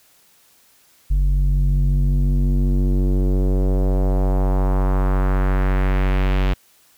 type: tone with low-pass filter sweep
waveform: square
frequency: 47.21 Hz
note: F#1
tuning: 36 cents sharp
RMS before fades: -17 dBFS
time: 1.1-6.54 s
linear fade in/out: 10 ms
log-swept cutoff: 95 to 3100 Hz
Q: 1.6
effects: white hiss -55 dBFS RMS until 6.97 s